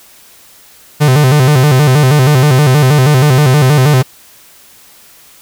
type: tone with vibrato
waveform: 45% pulse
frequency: 138.8 Hz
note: C#3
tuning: 3 cents sharp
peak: -5 dBFS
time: 1-4.03 s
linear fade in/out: 20 ms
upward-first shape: square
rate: 6.3 Hz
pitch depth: 130 cents each way
effects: white hiss -41 dBFS RMS until 5.41 s